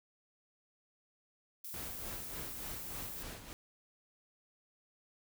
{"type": "noise", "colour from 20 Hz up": "violet", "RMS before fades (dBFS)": -45, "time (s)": [1.64, 3.23], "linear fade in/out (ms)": 5}
{"type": "noise with tremolo", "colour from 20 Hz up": "pink", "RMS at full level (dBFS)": -45, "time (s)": [1.74, 3.53], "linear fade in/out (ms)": 0, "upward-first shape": "sine", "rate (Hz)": 3.4, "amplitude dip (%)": 60}
{"effects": []}